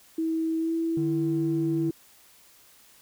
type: tone with pitch glide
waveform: sine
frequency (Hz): 323.3 to 329.1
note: E4 to E4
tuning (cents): -34 to -3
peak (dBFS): -24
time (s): 0.18-1.91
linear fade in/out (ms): 5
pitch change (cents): +31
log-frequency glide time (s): 0.58-0.73
type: tone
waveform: triangle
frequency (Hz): 151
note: D3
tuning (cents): +48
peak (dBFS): -27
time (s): 0.97-1.9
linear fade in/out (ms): 2
effects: white hiss -56 dBFS RMS until 3.01 s